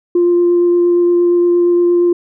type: tone with vibrato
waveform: sine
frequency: 349.2 Hz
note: F4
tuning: in tune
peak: -7 dBFS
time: 0.15-2.13 s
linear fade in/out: 5 ms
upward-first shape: sine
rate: 8.6 Hz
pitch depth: 8 cents each way
effects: tanh soft clip ceiling -5 dBFS